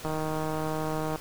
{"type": "click train", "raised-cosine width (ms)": 1, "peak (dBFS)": -18, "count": 174, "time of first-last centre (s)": [0.05, 1.159], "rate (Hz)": 156, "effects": ["pink hiss -43 dBFS RMS until 1.2 s"]}